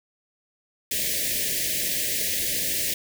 white band-stop noise, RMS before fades -26 dBFS, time 0.91-2.94 s, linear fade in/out 5 ms, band 650 to 1700 Hz, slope 96 dB/octave, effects none

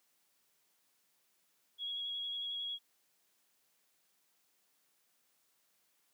sine tone with vibrato, 3322 Hz, G#7, in tune, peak -37 dBFS, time 1.78-2.79 s, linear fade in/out 50 ms, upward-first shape sine, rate 11 Hz, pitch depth 14 cents each way, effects white hiss -75 dBFS RMS until 6.13 s + high-pass 150 Hz 12 dB/octave

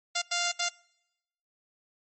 5% pulse tone bursts at uneven times, 698.5 Hz, F5, in tune, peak -15 dBFS, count 3, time 0.15-0.22 / 0.31-0.52 / 0.59-0.69 s, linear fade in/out 10 ms, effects noise-tail reverb RT60 0.9 s tail -25 dB re dry + MP3 32 kbps

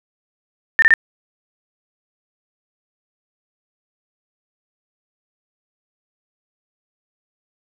sine tone bursts, 1800 Hz, A6, 39 cents sharp, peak -8 dBFS, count 3, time 0.79-0.938 s, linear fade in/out 0 ms, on 32 ms, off 26 ms, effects none

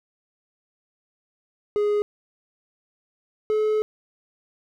triangle tone pair in turn, 415.3 / 429.4 Hz, G#4 / A4, 0 / -42 cents, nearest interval minor second, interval 58 cents, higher second, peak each -17 dBFS, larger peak neither, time 1.76-2.02 / 3.5-3.82 s, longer second, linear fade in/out 0 ms, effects none

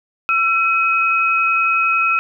sine tone pair together, 1344.5 / 2538 Hz, E6 / D#7, +34 / +34 cents, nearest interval major seventh, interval 1100 cents, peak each -16 dBFS, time 0.29-2.19 s, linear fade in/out 0 ms, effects none

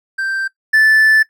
triangle tone pair in turn, 1568 / 1752.9 Hz, G6 / A6, 0 / -7 cents, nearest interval major second, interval 193 cents, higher second, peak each -15 / -6 dBFS, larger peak second, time 0.18-0.48 / 0.73-1.23 s, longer second, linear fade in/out 10 ms, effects noise-tail reverb RT60 0.1 s tail -17 dB re dry

